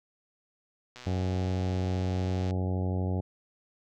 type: click train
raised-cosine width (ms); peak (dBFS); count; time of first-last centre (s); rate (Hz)
0.2; -28; 193; 0.96-2.508; 124
type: harmonic tone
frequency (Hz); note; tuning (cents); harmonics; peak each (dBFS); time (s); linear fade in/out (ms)
92.5; F#2; 0; 1 / 2 / 3 / 4 / 5 / 6 / 7 / 8 / 9; -28 / -34 / -38 / -40 / -42 / -44 / -45 / -46 / -47; 1.06-3.21; 10
effects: none